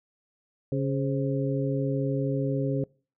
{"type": "harmonic tone with a mistuned harmonic", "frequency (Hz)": 138.59, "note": "C#3", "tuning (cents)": 0, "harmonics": [1, 2, 3, 4], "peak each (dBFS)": [-27, -30, -32, -33], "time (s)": [0.72, 2.84], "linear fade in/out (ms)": 2, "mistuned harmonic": 4, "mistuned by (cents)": -82, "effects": ["noise-tail reverb RT60 0.4 s tail -25 dB re dry"]}